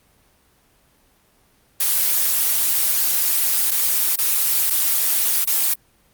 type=noise with dropouts; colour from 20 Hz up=blue; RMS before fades=-18 dBFS; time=1.8-5.74 s; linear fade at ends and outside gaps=5 ms; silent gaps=3.709-3.714 / 4.159-4.185 / 4.701-4.705 / 5.445-5.471 s; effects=pink hiss -58 dBFS RMS until 6.13 s + Opus 24 kbps